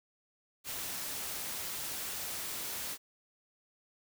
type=noise; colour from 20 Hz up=white; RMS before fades=-39 dBFS; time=0.64-2.98 s; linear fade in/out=50 ms; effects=none